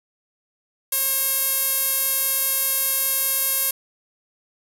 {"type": "tone with band-pass filter", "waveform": "sawtooth", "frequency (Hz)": 539, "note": "C#5", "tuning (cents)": -49, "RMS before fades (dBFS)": -22, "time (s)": [0.92, 3.71], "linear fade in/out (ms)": 5, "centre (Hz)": 12000, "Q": 3.2, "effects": []}